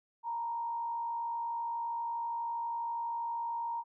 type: tone with frequency modulation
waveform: sine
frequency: 932.3 Hz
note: A#5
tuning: in tune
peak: -33 dBFS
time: 0.23-3.84 s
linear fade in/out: 50 ms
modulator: 52.5 Hz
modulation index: 0.36
effects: none